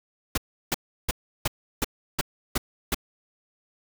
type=noise bursts; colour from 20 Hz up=pink; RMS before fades=-24 dBFS; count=8; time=0.35-2.946 s; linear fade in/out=5 ms; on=27 ms; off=340 ms; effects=none